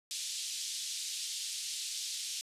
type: band-pass noise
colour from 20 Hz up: pink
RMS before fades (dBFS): -39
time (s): 0.11-2.41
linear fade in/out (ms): 0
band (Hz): 3400 to 9000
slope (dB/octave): 24
effects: resampled to 32000 Hz